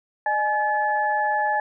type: tone cluster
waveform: sine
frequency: 607 / 842 / 1728 Hz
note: D#5 / G#5 / A6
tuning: -43 / +24 / -32 cents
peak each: -29 / -21 / -26 dBFS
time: 0.26-1.6 s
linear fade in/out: 2 ms
effects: none